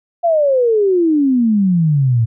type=exponential sweep; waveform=sine; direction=down; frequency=701 to 110 Hz; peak=-10 dBFS; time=0.23-2.26 s; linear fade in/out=20 ms; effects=none